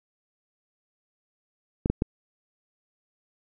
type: clicks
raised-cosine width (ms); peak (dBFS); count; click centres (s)
3; -10; 3; 1.859 / 1.9 / 2.021
effects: none